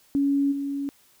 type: tone with level steps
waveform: sine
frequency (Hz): 280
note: C#4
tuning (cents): +18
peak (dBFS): -19 / -26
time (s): 0.15-0.89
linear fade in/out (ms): 0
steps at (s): 0.51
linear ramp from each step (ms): 20
effects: white hiss -59 dBFS RMS until 1.2 s